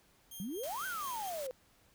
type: tone with tremolo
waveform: 5% pulse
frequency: 3202 Hz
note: G7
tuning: 36 cents sharp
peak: -36 dBFS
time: 0.31-1.3 s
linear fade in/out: 5 ms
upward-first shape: sine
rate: 4.2 Hz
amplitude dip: 75%
type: exponential two-way sweep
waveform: sine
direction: up then down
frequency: 174.61 to 1568 to 496.8 Hz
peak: -37 dBFS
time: 0.4-1.51 s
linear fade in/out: 0 ms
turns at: 0.86 s
type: noise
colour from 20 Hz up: white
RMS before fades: -47 dBFS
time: 0.63-1.47 s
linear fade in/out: 5 ms
effects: pink hiss -67 dBFS RMS until 1.94 s